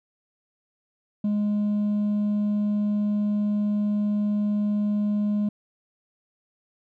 triangle tone with hard clipping, 207.7 Hz, G#3, in tune, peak -20 dBFS, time 1.24-5.49 s, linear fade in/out 5 ms, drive 1 dB, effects none

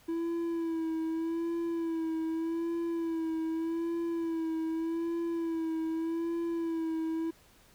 triangle tone with vibrato, 329.6 Hz, E4, in tune, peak -28 dBFS, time 0.08-7.31 s, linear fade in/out 10 ms, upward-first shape sine, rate 0.83 Hz, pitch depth 40 cents each way, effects pink hiss -61 dBFS RMS until 7.74 s

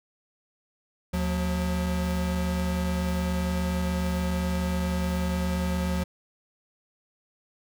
square tone pair together, 75.64 / 179.9 Hz, D#2 / F#3, -48 / -48 cents, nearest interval octave + minor third, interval 1500 cents, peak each -29 / -28 dBFS, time 1.13-6.04 s, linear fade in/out 10 ms, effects none

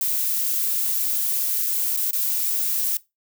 violet noise with dropouts, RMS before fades -23 dBFS, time 0.01-2.97 s, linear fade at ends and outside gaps 1 ms, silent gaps 1.664-1.667 / 1.965-1.972 / 2.109-2.131 s, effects noise-tail reverb RT60 0.2 s tail -19 dB re dry

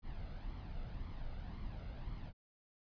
brown noise with flanger, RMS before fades -44 dBFS, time 0.02-2.33 s, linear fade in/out 50 ms, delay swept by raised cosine 0.93 to 1.46 ms, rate 1.9 Hz, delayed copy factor +0.5, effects resampled to 11025 Hz

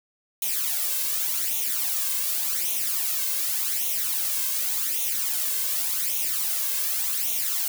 blue noise with flanger, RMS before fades -26 dBFS, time 0.42-7.68 s, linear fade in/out 2 ms, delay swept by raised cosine 0.31 to 1.91 ms, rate 0.87 Hz, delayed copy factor +0.7, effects none

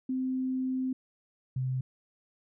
sine tone pair in turn, 259 / 129.5 Hz, C4 / C3, -17 / -17 cents, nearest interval octave, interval 1200 cents, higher first, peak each -28 / -28 dBFS, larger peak neither, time 0.09-0.93 / 1.56-1.81 s, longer first, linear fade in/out 5 ms, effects none

